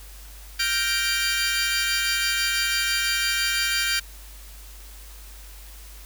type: chord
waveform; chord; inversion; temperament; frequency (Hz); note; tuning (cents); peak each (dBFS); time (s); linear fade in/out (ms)
20% pulse; G minor seventh; third; equal; 1396.9 / 1568 / 1864.7 / 2349; F6 / G6 / Bb6 / D7; 0 / 0 / 0 / 0; -25 / -21 / -25 / -21; 0.59-4; 10
effects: added 50 Hz sine -41 dBFS peak until 6.05 s + white hiss -47 dBFS RMS until 6.05 s